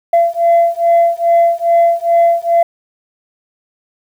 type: beating tone pair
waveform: sine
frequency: 679 / 681.4 Hz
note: F5 / F5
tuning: -49 / -43 cents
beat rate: 2.4 Hz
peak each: -10 dBFS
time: 0.13-2.63 s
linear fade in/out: 5 ms
effects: tanh soft clip ceiling -4 dBFS + 7-bit